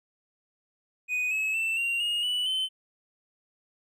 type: tone with pitch steps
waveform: triangle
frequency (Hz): 2489 / 2577 / 2668 / 2762 / 2859 / 2960 / 3064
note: D#7 / E7 / E7 / F7 / F7 / F#7 / G7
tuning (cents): 0 / -40 / +20 / -20 / +40 / 0 / -40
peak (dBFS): -24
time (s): 1.08-2.69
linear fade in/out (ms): 50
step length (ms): 230
effects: none